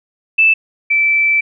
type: tone pair in turn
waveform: sine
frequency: 2637 / 2324 Hz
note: E7 / D7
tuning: 0 / -19 cents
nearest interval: major second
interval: 219 cents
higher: first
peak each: -7 / -10 dBFS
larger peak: first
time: 0.38-0.54 / 0.9-1.41 s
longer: second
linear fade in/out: 10 ms
effects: none